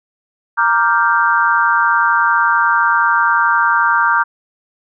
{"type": "chord", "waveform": "sine", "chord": "G minor seventh", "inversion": "first", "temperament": "equal", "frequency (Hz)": [932.3, 1174.7, 1396.9, 1568], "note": ["Bb5", "D6", "F6", "G6"], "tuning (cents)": [0, 0, 0, 0], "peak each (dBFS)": -16, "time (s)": [0.57, 4.24], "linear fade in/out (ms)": 20, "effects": []}